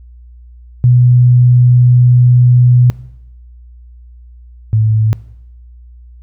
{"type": "tone pair in turn", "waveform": "sine", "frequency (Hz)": [123.47, 109.49], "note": ["B2", "A2"], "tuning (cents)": [0, -8], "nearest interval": "major second", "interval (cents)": 208, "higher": "first", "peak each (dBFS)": [-4, -7], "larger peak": "first", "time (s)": [[0.84, 2.9], [4.73, 5.13]], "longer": "first", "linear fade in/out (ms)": 0, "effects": ["noise-tail reverb RT60 0.9 s tail -21 dB re dry", "added 60 Hz sine -34 dBFS peak until 6.22 s"]}